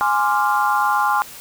sine chord, D half-diminished seventh, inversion second, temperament equal, 830.6 / 1046.5 / 1174.7 / 1396.9 Hz, Ab5 / C6 / D6 / F6, 0 / 0 / 0 / 0 cents, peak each -19 / -20 / -23 / -22 dBFS, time 0.01-1.22 s, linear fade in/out 0 ms, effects white hiss -38 dBFS RMS until 1.4 s

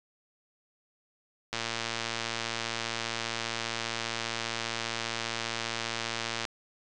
click train, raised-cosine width 0.2 ms, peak -14 dBFS, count 567, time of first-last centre 1.53-6.452 s, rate 115 Hz, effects resampled to 24000 Hz

